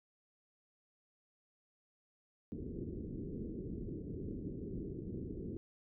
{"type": "low-pass noise", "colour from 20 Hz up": "white", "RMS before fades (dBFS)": -43, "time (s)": [2.52, 5.57], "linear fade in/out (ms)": 0, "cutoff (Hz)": 400, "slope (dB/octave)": 48, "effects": []}